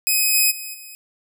5% pulse tone with level steps, 2527 Hz, D#7, 26 cents sharp, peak -7 / -5 / -21 / -28 dBFS, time 0.07-0.95 s, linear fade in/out 0 ms, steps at 0.33 / 0.5 / 0.73 s, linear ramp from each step 20 ms, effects none

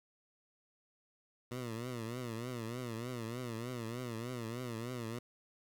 15% pulse tone with vibrato, 119.1 Hz, A#2, 38 cents sharp, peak -33 dBFS, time 1.51-5.19 s, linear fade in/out 5 ms, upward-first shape triangle, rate 3.3 Hz, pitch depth 140 cents each way, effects 11-bit

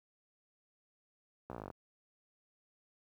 slowing click train, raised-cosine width 1 ms, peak -29 dBFS, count 12, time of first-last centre 1.5-1.702 s, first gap 15 ms, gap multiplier 1.04, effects high-pass 60 Hz 12 dB/octave + 11-bit

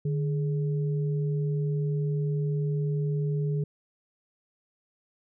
sine tone pair together, 150 / 418.5 Hz, D3 / G#4, +37 / +13 cents, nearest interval octave + tritone, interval 1776 cents, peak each -25 / -35 dBFS, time 0.05-3.64 s, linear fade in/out 5 ms, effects none

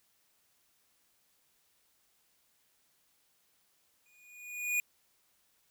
square tone with exponential growth, 2453 Hz, D#7, 25 cents flat, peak -27 dBFS, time 4.06-4.8 s, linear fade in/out 1 ms, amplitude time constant 160 ms, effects white hiss -72 dBFS RMS until 5.7 s

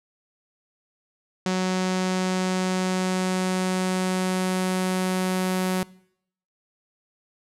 sawtooth tone with low-pass filter sweep, 185.3 Hz, F#3, 3 cents sharp, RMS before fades -24 dBFS, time 1.46-5.83 s, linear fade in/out 2 ms, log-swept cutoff 6600 to 12000 Hz, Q 1.4, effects noise-tail reverb RT60 0.7 s tail -22 dB re dry

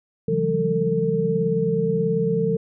sine tone cluster, 137.7 / 167.3 / 185.9 / 204.3 / 449.1 Hz, C#3 / E3 / F#3 / G#3 / A4, -11 / +26 / +8 / -28 / +35 cents, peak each -30 / -24 / -28 / -30 / -21 dBFS, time 0.28-2.57 s, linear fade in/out 5 ms, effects none

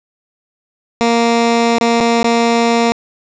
15% pulse tone with dropouts, 233.1 Hz, A#3, in tune, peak -4 dBFS, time 1.01-2.92 s, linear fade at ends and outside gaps 0 ms, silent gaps 1.784-1.811 / 2.002-2.009 / 2.229-2.243 s, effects resampled to 16000 Hz + 7-bit

